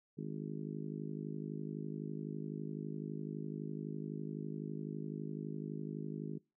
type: harmonic tone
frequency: 51.91 Hz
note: G#1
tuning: in tune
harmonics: 3 / 4 / 5 / 6 / 7 / 8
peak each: -43 / -45 / -47 / -49 / -50 / -51 dBFS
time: 0.17-6.39 s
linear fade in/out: 20 ms
effects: noise-tail reverb RT60 0.3 s tail -25 dB re dry